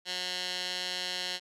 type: tone with band-pass filter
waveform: 15% pulse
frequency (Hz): 181.4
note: F#3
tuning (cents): -34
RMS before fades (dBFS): -35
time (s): 0.05-1.4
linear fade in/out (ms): 50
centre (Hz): 3900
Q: 2.2
effects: none